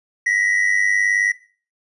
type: tone pair together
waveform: triangle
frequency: 1890.9 / 1990 Hz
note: A#6 / B6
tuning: +24 / +13 cents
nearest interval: minor second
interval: 89 cents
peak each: -17 dBFS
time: 0.26-1.32 s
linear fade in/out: 5 ms
effects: noise-tail reverb RT60 0.4 s tail -18 dB re dry + resampled to 24000 Hz